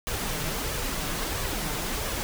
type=noise with flanger; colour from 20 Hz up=pink; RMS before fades=-30 dBFS; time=0.07-2.23 s; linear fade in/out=0 ms; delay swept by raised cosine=1.7 to 6.8 ms; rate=1.5 Hz; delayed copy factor=+0.5; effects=none